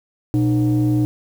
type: tone pair together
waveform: sine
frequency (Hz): 121.16 / 305.3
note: B2 / D#4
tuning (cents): -33 / -33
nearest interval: octave + major third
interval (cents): 1600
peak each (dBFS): -15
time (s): 0.34-1.05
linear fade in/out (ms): 0
effects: tanh soft clip ceiling -11 dBFS + 7-bit